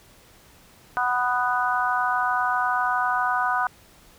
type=harmonic tone; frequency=247.7 Hz; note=B3; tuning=5 cents sharp; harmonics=3 / 4 / 5 / 6; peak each=-26 / -26 / -26 / -26 dBFS; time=0.97-3.67 s; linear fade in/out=0 ms; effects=pink hiss -53 dBFS RMS until 4.18 s